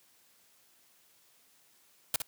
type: noise with echo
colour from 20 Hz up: white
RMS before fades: -28 dBFS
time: 2.14-2.16 s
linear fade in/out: 2 ms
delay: 60 ms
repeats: 1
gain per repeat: -7 dB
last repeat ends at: 2.22 s
effects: white hiss -65 dBFS RMS until 2.27 s + high-pass 100 Hz 12 dB/octave